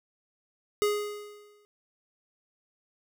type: tone with exponential decay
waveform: square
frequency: 415.3 Hz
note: G#4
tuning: in tune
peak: -22 dBFS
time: 0.82-1.65 s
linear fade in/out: 0 ms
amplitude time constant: 180 ms
effects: none